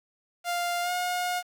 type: tone with pitch glide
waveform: sawtooth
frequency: 699 to 717.4 Hz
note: F5 to F5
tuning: +1 to +46 cents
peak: -23 dBFS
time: 0.44-1.43 s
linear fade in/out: 50 ms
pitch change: +45 cents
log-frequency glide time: 0.82-0.91 s
effects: 9-bit